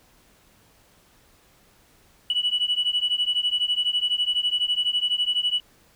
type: beating tone pair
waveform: sine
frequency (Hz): 2943 / 2955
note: F#7 / F#7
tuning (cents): -10 / -3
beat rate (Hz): 12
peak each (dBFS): -23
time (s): 2.3-5.6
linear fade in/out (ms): 2
effects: tanh soft clip ceiling -15 dBFS + pink hiss -58 dBFS RMS until 5.95 s